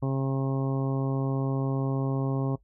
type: harmonic tone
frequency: 134.9 Hz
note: C#3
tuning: 47 cents flat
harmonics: 1 / 2 / 3 / 4 / 5 / 6 / 7 / 8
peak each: -26 / -31 / -36 / -38 / -42 / -44 / -44 / -43 dBFS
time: 0.02-2.56 s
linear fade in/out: 10 ms
effects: noise-tail reverb RT60 0.1 s tail -20 dB re dry + added 50 Hz sine -59 dBFS peak until 2.63 s